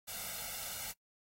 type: noise with comb filter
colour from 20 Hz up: white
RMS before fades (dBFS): -42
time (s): 0.07-0.93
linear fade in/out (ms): 20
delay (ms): 1.4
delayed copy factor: +0.8
effects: noise-tail reverb RT60 0.1 s tail -21 dB re dry + AAC 48 kbps